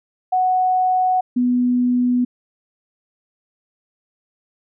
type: tone pair in turn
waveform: sine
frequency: 740 / 246.9 Hz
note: F#5 / B3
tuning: 0 / 0 cents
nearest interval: octave + perfect fifth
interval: 1900 cents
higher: first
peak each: -14 dBFS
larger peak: neither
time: 0.32-1.21 / 1.36-2.25 s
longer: neither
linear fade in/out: 10 ms
effects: none